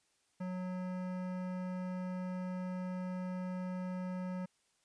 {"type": "tone with hard clipping", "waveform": "sine", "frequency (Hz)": 183.2, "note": "F#3", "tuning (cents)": -17, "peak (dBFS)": -39, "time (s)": [0.4, 4.46], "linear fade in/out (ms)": 10, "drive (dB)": 16, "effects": ["white hiss -75 dBFS RMS until 4.84 s", "resampled to 22050 Hz"]}